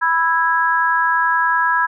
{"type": "chord", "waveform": "sine", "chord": "E major", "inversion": "second", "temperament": "just", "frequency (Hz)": [988.9, 1318.5, 1648.1], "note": ["B5", "E6", "G#6"], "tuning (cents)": [2, 0, -14], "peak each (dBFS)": [-17, -21, -17], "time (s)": [0.01, 1.87], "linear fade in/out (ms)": 20, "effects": []}